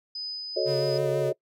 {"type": "tone with tremolo", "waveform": "sine", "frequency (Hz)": 5000, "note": "D#8", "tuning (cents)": 8, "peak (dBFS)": -31, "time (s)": [0.15, 0.98], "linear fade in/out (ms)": 5, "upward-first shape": "sine", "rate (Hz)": 2.4, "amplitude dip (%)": 25}
{"type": "chord", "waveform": "sine", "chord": "D# half-diminished seventh", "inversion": "first", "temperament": "equal", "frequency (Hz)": [370, 440, 554.4, 622.3], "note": ["F#4", "A4", "C#5", "D#5"], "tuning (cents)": [0, 0, 0, 0], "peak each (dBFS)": -29, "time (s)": [0.56, 1.33], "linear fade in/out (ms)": 10}
{"type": "tone with vibrato", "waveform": "square", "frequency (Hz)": 138.59, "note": "C#3", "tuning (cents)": 0, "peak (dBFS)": -31, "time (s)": [0.65, 1.33], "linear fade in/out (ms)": 50, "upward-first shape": "sine", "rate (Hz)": 6.1, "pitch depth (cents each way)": 31}
{"effects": ["noise-tail reverb RT60 0.1 s tail -23 dB re dry"]}